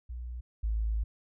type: tone pair in turn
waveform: sine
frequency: 60.4 / 54.37 Hz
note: B1 / A1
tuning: -38 / -20 cents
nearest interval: major second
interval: 182 cents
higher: first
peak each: -36 / -27 dBFS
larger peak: second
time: 0.09-0.41 / 0.63-1.04 s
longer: second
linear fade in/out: 10 ms
effects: none